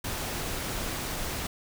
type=noise; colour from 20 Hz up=pink; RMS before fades=-33 dBFS; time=0.04-1.47 s; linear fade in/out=5 ms; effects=none